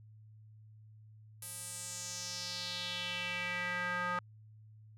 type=tone with band-pass filter sweep; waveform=square; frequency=178 Hz; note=F3; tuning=33 cents sharp; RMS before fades=-39 dBFS; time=1.42-4.19 s; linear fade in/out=2 ms; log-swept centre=11000 to 1300 Hz; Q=3.1; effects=added 108 Hz sine -54 dBFS peak until 4.97 s